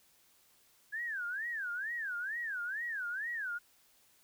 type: tone with vibrato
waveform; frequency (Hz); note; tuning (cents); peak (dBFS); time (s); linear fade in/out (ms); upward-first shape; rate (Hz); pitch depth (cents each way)
sine; 1642; G#6; -20; -35; 0.92-3.59; 20; sine; 2.2; 270
effects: white hiss -67 dBFS RMS until 4.23 s